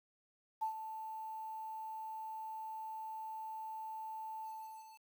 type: tone with ADSR envelope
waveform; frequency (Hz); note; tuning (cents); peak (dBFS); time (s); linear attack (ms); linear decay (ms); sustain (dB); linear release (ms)
sine; 880; A5; 0; -32; 0.61-5.05; 16; 100; -10; 620
effects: 10-bit